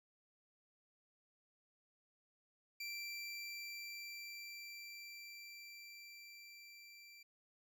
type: tone with level ramp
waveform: 25% pulse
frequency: 2349 Hz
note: D7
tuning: in tune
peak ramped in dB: -39 to -53 dBFS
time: 2.8-7.23 s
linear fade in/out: 5 ms
effects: none